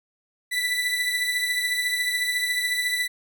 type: beating tone pair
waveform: 30% pulse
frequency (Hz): 1976 / 1990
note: B6 / B6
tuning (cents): 0 / +13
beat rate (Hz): 14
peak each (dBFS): -21 / -27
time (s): 0.51-3.08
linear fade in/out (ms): 20
effects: none